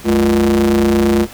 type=ring-modulated tone; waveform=square; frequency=66.9 Hz; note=C2; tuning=39 cents sharp; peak=-8 dBFS; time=0.04-1.27 s; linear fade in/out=50 ms; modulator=282 Hz; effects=pink hiss -36 dBFS RMS until 1.33 s